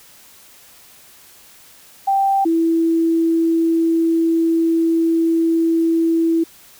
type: tone pair in turn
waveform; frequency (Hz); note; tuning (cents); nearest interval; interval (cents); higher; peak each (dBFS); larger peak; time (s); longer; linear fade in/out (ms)
sine; 784 / 329.6; G5 / E4; 0 / 0; octave + minor third; 1500; first; -13; neither; 2.07-2.45 / 2.45-6.44; second; 10
effects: white hiss -46 dBFS RMS until 6.79 s